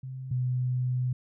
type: tone pair in turn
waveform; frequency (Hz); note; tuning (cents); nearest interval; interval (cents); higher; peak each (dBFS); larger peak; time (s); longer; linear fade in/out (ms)
sine; 130.6 / 126.15; C3 / B2; -3 / +37; minor second; 60; first; -35 / -25; second; 0.03-0.31 / 0.31-1.13; second; 5
effects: none